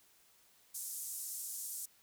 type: band-pass noise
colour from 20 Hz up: pink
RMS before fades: -43 dBFS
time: 0.74-1.86 s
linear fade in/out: 10 ms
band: 7200 to 14000 Hz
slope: 24 dB/octave
effects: white hiss -67 dBFS RMS until 2.02 s